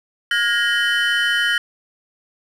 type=tone cluster; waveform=triangle; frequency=1425 / 1651 / 1872 / 3031 Hz; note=F6 / G#6 / A#6 / F#7; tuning=+34 / -11 / +7 / +41 cents; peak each=-20 dBFS; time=0.31-1.58 s; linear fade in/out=2 ms; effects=none